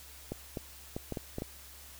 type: clicks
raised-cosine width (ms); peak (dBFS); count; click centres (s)
2; -22; 7; 0.32 / 0.572 / 0.965 / 1.123 / 1.172 / 1.384 / 1.421
effects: added 68 Hz sine -55 dBFS peak until 1.99 s + white hiss -52 dBFS RMS until 1.99 s